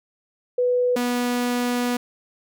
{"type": "tone pair in turn", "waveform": ["sine", "sawtooth"], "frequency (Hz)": [494.4, 244.4], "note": ["B4", "B3"], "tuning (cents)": [2, -18], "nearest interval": "octave", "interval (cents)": 1220, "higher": "first", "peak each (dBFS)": -17, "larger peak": "neither", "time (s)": [[0.58, 0.96], [0.96, 1.97]], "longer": "second", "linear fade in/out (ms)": 5, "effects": []}